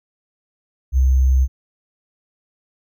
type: tone with sample-and-hold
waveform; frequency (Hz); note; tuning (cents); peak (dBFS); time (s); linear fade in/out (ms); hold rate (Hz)
sine; 65.41; C2; 0; -11; 0.92-1.48; 50; 6300
effects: none